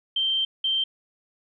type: tone bursts at uneven times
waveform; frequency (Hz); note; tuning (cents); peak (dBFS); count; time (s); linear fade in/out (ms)
sine; 3136; G7; 0; -21; 2; 0.16-0.45 / 0.64-0.84; 5
effects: none